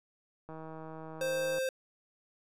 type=click train; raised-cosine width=1 ms; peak=-32 dBFS; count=175; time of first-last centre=0.49-1.584 s; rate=159 Hz
type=tone; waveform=square; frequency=524 Hz; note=C5; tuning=2 cents sharp; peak=-31 dBFS; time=1.21-1.69 s; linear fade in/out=2 ms
effects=resampled to 32000 Hz